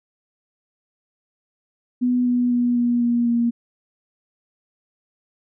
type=tone with pitch steps; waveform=sine; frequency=247.6 / 245.2 / 242.8 / 240.4 / 238.1 / 235.7 Hz; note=B3 / B3 / B3 / B3 / A#3 / A#3; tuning=+5 / -12 / -29 / -46 / +37 / +19 cents; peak=-16 dBFS; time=2.01-3.51 s; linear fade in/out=20 ms; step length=250 ms; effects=none